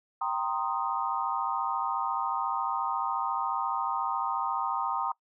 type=chord; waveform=sine; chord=C minor seventh; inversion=second; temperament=equal; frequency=784 / 932.3 / 1046.5 / 1244.5 Hz; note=G5 / Bb5 / C6 / Eb6; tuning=0 / 0 / 0 / 0 cents; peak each=-34 / -32 / -34 / -33 dBFS; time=0.21-5.12 s; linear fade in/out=5 ms; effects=noise-tail reverb RT60 0.1 s tail -22 dB re dry